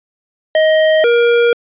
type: tone pair in turn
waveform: square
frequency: 628 / 472.8 Hz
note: D#5 / A#4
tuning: +16 / +24 cents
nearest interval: perfect fourth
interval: 492 cents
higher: first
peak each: -9 dBFS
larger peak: neither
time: 0.55-1.04 / 1.04-1.53 s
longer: neither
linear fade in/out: 2 ms
effects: resampled to 8000 Hz